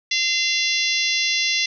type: harmonic tone with a mistuned harmonic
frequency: 688 Hz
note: F5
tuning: 26 cents flat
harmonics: 3 / 4 / 5 / 6 / 7 / 8 / 9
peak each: -24 / -25 / -26 / -27 / -27 / -28 / -29 dBFS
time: 0.11-1.66 s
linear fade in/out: 5 ms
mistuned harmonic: 9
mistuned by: -24 cents
effects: none